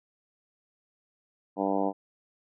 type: harmonic tone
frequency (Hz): 98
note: G2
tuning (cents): 0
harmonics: 2 / 3 / 4 / 5 / 6 / 7 / 8 / 9 / 10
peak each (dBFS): -34 / -30 / -36 / -33 / -34 / -33 / -34 / -36 / -41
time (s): 1.56-1.93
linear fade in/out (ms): 50
effects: none